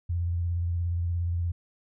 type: tone with vibrato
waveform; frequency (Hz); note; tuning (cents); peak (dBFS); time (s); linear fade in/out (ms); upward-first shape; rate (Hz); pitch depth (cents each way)
sine; 86.2; F2; -22; -25; 0.09-1.52; 10; sine; 17; 37
effects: none